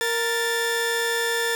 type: tone pair together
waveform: sawtooth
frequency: 465.6 / 1763 Hz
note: A#4 / A6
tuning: -2 / +3 cents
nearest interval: octave + major seventh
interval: 2305 cents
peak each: -21 dBFS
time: 0.01-1.55 s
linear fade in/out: 0 ms
effects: none